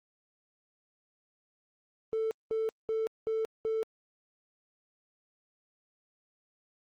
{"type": "tone bursts", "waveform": "triangle", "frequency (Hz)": 443.1, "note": "A4", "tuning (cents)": 12, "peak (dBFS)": -25, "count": 5, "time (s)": [2.13, 3.83], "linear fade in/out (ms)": 0, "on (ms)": 180, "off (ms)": 200, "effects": ["tanh soft clip ceiling -24 dBFS", "Opus 24 kbps"]}